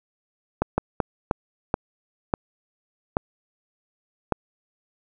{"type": "slowing click train", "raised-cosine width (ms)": 1, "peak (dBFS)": -6, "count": 8, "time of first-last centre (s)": [0.62, 4.323], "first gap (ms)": 160, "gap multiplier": 1.39, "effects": []}